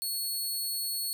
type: tone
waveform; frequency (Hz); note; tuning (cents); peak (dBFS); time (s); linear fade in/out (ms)
15% pulse; 4370; C#8; -26; -24; 0.02-1.13; 0
effects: none